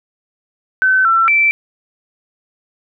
sine tone with pitch steps, 1525 / 1344 / 2332 Hz, G6 / E6 / D7, -48 / +33 / -13 cents, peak -9 dBFS, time 0.82-1.51 s, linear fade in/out 0 ms, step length 230 ms, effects none

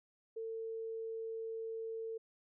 sine tone, 450 Hz, A4, 39 cents sharp, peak -39 dBFS, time 0.36-2.18 s, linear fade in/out 10 ms, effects none

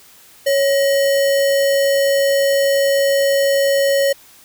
sine tone with sample-and-hold, 554.4 Hz, C#5, in tune, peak -12 dBFS, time 0.46-4.13 s, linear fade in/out 10 ms, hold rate 2450 Hz, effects white hiss -46 dBFS RMS until 4.44 s

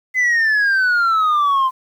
sine exponential sweep, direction down, 2047 to 1029 Hz, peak -10 dBFS, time 0.14-1.71 s, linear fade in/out 50 ms, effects tanh soft clip ceiling -12 dBFS + 8-bit

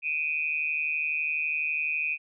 sine tone with amplitude modulation, 2489 Hz, D#7, in tune, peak -22 dBFS, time 0.02-2.18 s, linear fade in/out 50 ms, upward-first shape sine, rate 152 Hz, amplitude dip 85%, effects none

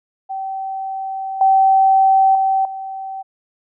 sine tone with level steps, 771 Hz, G5, 29 cents flat, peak -22 / -9 / -13 / -25 dBFS, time 0.29-3.23 s, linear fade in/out 20 ms, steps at 1.41 / 2.35 / 2.65 s, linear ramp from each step 2 ms, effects none

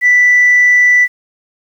sine tone, 1975.5 Hz, B6, in tune, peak -4 dBFS, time 0.01-1.08 s, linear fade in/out 50 ms, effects tanh soft clip ceiling -2 dBFS + 7-bit

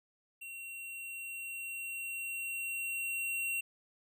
square tone with level ramp, 2738 Hz, F7, 35 cents flat, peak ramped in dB -44 to -33 dBFS, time 0.41-3.61 s, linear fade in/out 10 ms, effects none

